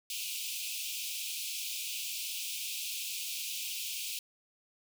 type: high-pass noise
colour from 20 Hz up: pink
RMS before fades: -38 dBFS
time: 0.1-4.19 s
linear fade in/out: 2 ms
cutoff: 2400 Hz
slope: 96 dB/octave
effects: none